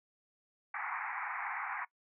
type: band-pass noise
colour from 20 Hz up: pink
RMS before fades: -39 dBFS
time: 0.74-1.85 s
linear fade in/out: 5 ms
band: 770 to 2300 Hz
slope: 96 dB/octave
effects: noise-tail reverb RT60 0.1 s tail -21 dB re dry